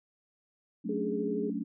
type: chord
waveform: sine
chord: D major seventh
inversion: first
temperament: equal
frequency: 185 / 220 / 277.2 / 293.7 Hz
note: F#3 / A3 / C#4 / D4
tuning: 0 / 0 / 0 / 0 cents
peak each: -38 / -35 / -37 / -38 dBFS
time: 0.84-1.64 s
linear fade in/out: 20 ms
type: tone with vibrato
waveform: sine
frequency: 415.3 Hz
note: G#4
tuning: in tune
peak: -32 dBFS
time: 0.89-1.5 s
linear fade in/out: 5 ms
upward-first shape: square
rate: 13 Hz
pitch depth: 22 cents each way
effects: none